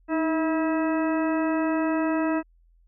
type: harmonic tone with a mistuned harmonic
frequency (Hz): 323.2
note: E4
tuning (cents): -34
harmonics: 1 / 2 / 3 / 4 / 5 / 6 / 8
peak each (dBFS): -23 / -29 / -33 / -35 / -37 / -39 / -41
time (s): 0.08-2.43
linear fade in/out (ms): 50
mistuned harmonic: 1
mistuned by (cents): -49
effects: added 42 Hz sine -56 dBFS peak until 2.87 s